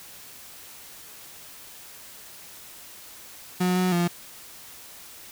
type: tone with pitch steps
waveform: 35% pulse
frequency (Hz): 181.3 / 183.2 / 173.5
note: F#3 / F#3 / F3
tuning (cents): -35 / -17 / -11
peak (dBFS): -19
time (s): 3.6-4.08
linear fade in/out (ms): 10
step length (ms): 160
effects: white hiss -45 dBFS RMS until 5.31 s